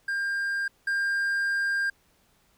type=tone pair in turn; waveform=triangle; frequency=1600 / 1600 Hz; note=G6 / G6; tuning=+35 / +35 cents; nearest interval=unison; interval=0 cents; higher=neither; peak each=-24 / -22 dBFS; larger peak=second; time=0.08-0.68 / 0.87-1.9 s; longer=second; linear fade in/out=5 ms; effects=pink hiss -65 dBFS RMS until 2.57 s